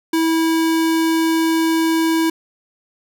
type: tone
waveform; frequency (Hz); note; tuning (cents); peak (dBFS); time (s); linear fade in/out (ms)
square; 325.4; E4; -22; -15; 0.13-2.3; 5
effects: none